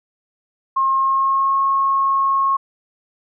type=tone with pitch glide; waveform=sine; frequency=1072 to 1088.8 Hz; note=C6 to C#6; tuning=+42 to -31 cents; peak=-14 dBFS; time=0.76-2.57 s; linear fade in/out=10 ms; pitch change=+27 cents; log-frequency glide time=0.96-1.6 s; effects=none